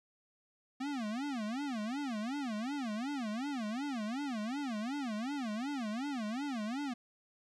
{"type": "tone with vibrato", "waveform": "square", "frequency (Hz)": 246.9, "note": "B3", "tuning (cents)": 0, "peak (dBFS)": -36, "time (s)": [0.8, 6.94], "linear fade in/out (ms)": 10, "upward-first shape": "sine", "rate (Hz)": 2.7, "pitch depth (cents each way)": 290, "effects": ["low-pass 6000 Hz 12 dB/octave", "13-bit"]}